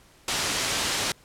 white low-pass noise, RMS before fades -27 dBFS, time 0.28-1.12 s, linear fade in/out 2 ms, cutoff 6400 Hz, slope 12 dB/octave, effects pink hiss -56 dBFS RMS until 1.24 s + low-pass 12000 Hz 12 dB/octave

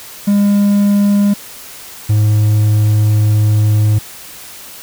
triangle tone pair in turn, 202.9 / 106.37 Hz, G#3 / G#2, -40 / +42 cents, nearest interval major seventh, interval 1118 cents, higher first, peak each -6 / -6 dBFS, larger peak neither, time 0.27-1.34 / 2.09-3.99 s, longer second, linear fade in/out 10 ms, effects white hiss -33 dBFS RMS until 4.82 s

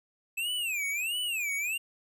square tone with vibrato, 2580 Hz, E7, 38 cents flat, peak -30 dBFS, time 0.37-1.78 s, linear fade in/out 10 ms, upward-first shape sine, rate 1.5 Hz, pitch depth 250 cents each way, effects none

